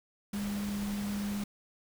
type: tone in noise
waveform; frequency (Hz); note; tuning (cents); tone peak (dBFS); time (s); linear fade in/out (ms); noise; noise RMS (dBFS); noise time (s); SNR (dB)
sine; 203.8; G#3; -32; -32; 0.33-1.44; 5; pink; -43; 0.33-1.44; +8
effects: none